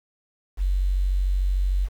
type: tone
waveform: sine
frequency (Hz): 46.69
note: F#1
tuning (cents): +16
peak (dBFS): -19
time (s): 0.57-1.89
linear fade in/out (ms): 50
effects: 8-bit